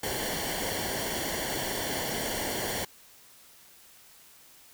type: noise with comb filter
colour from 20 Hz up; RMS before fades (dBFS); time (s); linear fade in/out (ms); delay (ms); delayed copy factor
pink; -32; 0.03-2.85; 5; 0.79; -0.7
effects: white hiss -55 dBFS RMS until 4.73 s